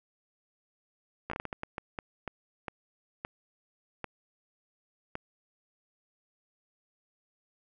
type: slowing click train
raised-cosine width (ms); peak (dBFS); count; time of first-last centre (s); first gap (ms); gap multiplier
0.5; -20; 15; 1.3-5.154; 14; 1.4
effects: none